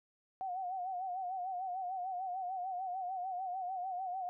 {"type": "tone with vibrato", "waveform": "sine", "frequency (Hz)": 740, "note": "F#5", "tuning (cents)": 0, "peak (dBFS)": -36, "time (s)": [0.41, 4.29], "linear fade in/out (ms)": 0, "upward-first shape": "sine", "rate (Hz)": 6.7, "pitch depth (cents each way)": 78, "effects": []}